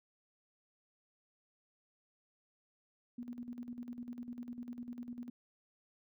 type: tone with tremolo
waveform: sine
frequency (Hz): 241.8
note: B3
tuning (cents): -36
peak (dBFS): -40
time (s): 3.18-5.3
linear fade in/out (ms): 5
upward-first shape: square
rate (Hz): 10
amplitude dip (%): 65
effects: none